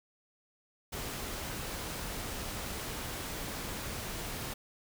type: noise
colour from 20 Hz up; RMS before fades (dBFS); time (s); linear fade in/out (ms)
pink; -39; 0.92-4.54; 10
effects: none